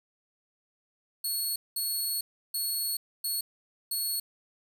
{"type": "tone bursts at uneven times", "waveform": "10% pulse", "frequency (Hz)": 4354, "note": "C#8", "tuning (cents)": -32, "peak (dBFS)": -22, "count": 5, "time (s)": [[1.24, 1.56], [1.76, 2.21], [2.54, 2.97], [3.24, 3.41], [3.91, 4.2]], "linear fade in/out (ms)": 5, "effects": ["9-bit"]}